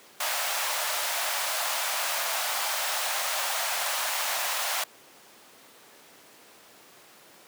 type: high-pass noise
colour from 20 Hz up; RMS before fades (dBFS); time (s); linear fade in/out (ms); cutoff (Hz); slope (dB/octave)
pink; -29; 0.2-4.84; 5; 600; 48
effects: pink hiss -52 dBFS RMS until 7.47 s + high-pass 300 Hz 12 dB/octave